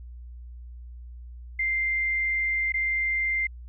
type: tone with dropouts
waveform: sine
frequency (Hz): 2093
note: C7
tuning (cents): 0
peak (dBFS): -23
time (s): 1.59-3.47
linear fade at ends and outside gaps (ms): 5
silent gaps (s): 2.722-2.74
effects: added 60 Hz sine -39 dBFS peak until 3.68 s